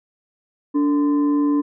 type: tone with frequency modulation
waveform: sine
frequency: 290 Hz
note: D4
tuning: 22 cents flat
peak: -15 dBFS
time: 0.74-1.62 s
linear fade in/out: 20 ms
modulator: 739 Hz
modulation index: 0.34
effects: none